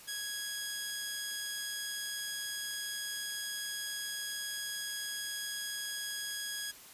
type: tone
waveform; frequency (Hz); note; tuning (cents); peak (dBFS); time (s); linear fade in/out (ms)
10% pulse; 1661.2; G#6; 0; -28; 0.07-6.72; 20
effects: white hiss -53 dBFS RMS until 6.93 s + resampled to 32000 Hz